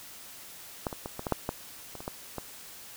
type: clicks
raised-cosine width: 1 ms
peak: -15 / -22 / -21 / -21 / -17 / -10 / -15 / -27 / -27 / -19 / -20 dBFS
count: 11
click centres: 0.868 / 0.928 / 1.059 / 1.194 / 1.268 / 1.323 / 1.491 / 1.953 / 2.005 / 2.079 / 2.383 s
effects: white hiss -47 dBFS RMS until 2.96 s